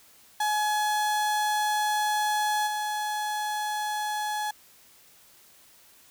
35% pulse tone with level steps, 845 Hz, G#5, 30 cents sharp, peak -22 / -26 dBFS, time 0.4-4.51 s, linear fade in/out 5 ms, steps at 2.66 s, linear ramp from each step 20 ms, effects white hiss -56 dBFS RMS until 6.1 s

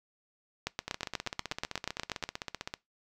two click trains, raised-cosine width 0.2 ms, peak -18 / -14 dBFS, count 30 / 14, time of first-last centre 0.88-2.739 / 0.67-2.238 s, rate 15.6 / 8.29 Hz, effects noise-tail reverb RT60 0.2 s tail -22 dB re dry

